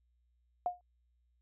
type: tone with exponential decay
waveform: sine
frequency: 714 Hz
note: F5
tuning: 38 cents sharp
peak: -26 dBFS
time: 0.66-0.81 s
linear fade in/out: 1 ms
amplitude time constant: 31 ms
effects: added 60 Hz sine -70 dBFS peak until 1.41 s